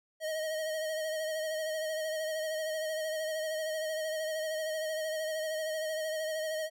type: tone with vibrato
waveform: square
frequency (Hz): 628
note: D#5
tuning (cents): +16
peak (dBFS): -33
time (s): 0.2-6.7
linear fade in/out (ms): 50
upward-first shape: sine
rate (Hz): 13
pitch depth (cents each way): 34
effects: none